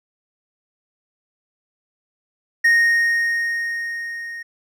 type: tone with level ramp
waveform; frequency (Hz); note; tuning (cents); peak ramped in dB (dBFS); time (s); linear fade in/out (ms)
triangle; 1859; A#6; -5; -9 to -28; 2.64-4.43; 10
effects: none